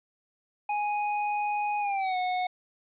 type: tone with pitch glide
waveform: square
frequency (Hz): 830.6 to 731.5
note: G#5 to F#5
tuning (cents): 0 to -20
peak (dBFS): -27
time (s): 0.69-2.47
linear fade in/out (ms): 5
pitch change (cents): -220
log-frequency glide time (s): 1.8-2.17
effects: resampled to 8000 Hz + 11-bit